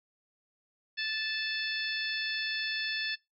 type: harmonic tone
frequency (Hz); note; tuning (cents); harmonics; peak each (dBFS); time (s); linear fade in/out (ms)
876; A5; -8; 2 / 3 / 4 / 5 / 6; -35 / -37 / -38 / -39 / -40; 0.97-3.16; 20
effects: noise-tail reverb RT60 0.2 s tail -22 dB re dry